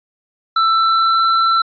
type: tone with pitch glide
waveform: square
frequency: 1329 to 1340.6 Hz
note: E6 to E6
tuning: +14 to +29 cents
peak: -12 dBFS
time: 0.56-1.62 s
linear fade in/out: 5 ms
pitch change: +15 cents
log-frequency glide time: 0.68-1.22 s
effects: resampled to 11025 Hz